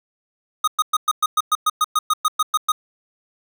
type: tone bursts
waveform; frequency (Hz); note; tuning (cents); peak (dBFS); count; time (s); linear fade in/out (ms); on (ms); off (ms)
square; 1244.5; D#6; 0; -15; 15; 0.64-2.72; 5; 36; 110
effects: none